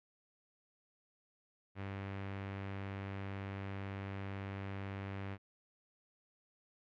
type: tone with low-pass filter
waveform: sawtooth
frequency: 98 Hz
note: G2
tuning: in tune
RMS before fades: -43 dBFS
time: 1.75-5.38 s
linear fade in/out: 50 ms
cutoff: 2300 Hz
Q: 1.7
effects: none